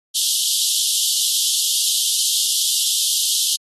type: high-pass noise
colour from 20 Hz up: pink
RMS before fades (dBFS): -19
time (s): 0.14-3.57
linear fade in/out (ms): 20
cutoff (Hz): 3000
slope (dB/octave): 96
effects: AAC 32 kbps